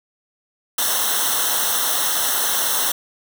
white noise with comb filter, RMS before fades -20 dBFS, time 0.78-2.92 s, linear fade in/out 5 ms, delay 0.42 ms, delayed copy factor -1, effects none

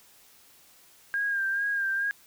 sine tone with vibrato, 1608 Hz, G6, 44 cents sharp, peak -25 dBFS, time 1.14-2.11 s, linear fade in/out 0 ms, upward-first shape sine, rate 2.3 Hz, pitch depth 40 cents each way, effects white hiss -57 dBFS RMS until 2.26 s

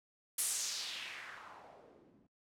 blue noise with low-pass filter sweep, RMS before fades -43 dBFS, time 0.38-2.27 s, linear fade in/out 5 ms, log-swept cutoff 11000 to 210 Hz, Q 2.2, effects noise-tail reverb RT60 0.1 s tail -22 dB re dry

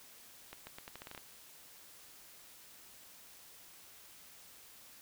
accelerating click train, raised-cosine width 0.3 ms, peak -30 dBFS, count 10, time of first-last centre 0.53-1.177 s, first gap 140 ms, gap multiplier 0.82, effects white hiss -57 dBFS RMS until 5.01 s

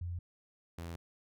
sine / sawtooth tone pair in turn, 87.31 / 84.34 Hz, F2 / E2, 0 / +40 cents, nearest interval minor second, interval 60 cents, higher first, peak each -36 / -37 dBFS, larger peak first, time 0.01-0.19 / 0.78-0.96 s, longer neither, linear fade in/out 5 ms, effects none

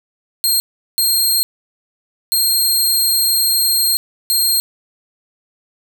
15% pulse tone bursts at uneven times, 4207 Hz, C8, 9 cents sharp, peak -6 dBFS, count 4, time 0.44-0.6 / 0.98-1.43 / 2.32-3.97 / 4.3-4.6 s, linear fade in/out 0 ms, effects none

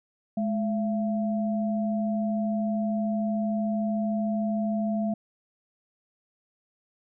sine tone pair together, 211.8 / 675 Hz, G#3 / E5, +34 / +41 cents, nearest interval octave + minor sixth, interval 2007 cents, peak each -25 / -31 dBFS, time 0.37-5.14 s, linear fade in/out 5 ms, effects none

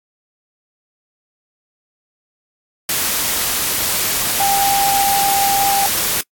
sine tone in noise, 794 Hz, G5, 22 cents sharp, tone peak -14 dBFS, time 4.4-5.86 s, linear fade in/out 2 ms, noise white, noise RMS -18 dBFS, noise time 2.89-6.21 s, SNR +1 dB, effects noise-tail reverb RT60 0.1 s tail -26 dB re dry + AAC 64 kbps

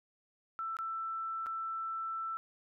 sine tone with dropouts, 1330 Hz, E6, 15 cents sharp, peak -35 dBFS, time 0.59-2.37 s, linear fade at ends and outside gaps 0 ms, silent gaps 0.768-0.788 / 1.461-1.467 s, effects none

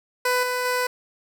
15% pulse tone with level steps, 499 Hz, B4, 18 cents sharp, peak -13 / -17 / -15 dBFS, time 0.25-0.87 s, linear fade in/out 5 ms, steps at 0.43 / 0.65 s, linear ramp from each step 2 ms, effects none

